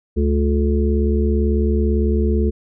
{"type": "harmonic tone with a mistuned harmonic", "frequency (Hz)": 72.4, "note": "D2", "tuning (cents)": -24, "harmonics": [1, 3, 5, 6], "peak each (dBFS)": [-16, -21, -23, -24], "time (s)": [0.16, 2.51], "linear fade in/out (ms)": 20, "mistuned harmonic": 5, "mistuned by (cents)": -27, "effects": []}